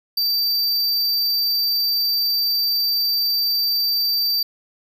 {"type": "tone", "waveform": "square", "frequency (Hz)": 4654, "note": "D8", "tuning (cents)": -17, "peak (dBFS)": -18, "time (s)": [0.17, 4.43], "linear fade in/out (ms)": 5, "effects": []}